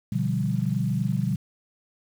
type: chord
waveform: sine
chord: G dominant seventh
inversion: first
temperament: equal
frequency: 123.47 / 146.83 / 174.61 / 196 Hz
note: B2 / D3 / F3 / G3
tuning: 0 / 0 / 0 / 0 cents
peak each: -27 / -28 / -29 / -28 dBFS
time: 0.12-1.36 s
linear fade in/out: 5 ms
effects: 8-bit